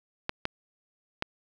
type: clicks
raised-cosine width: 0.3 ms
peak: -12 dBFS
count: 3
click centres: 0.294 / 0.454 / 1.224 s
effects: none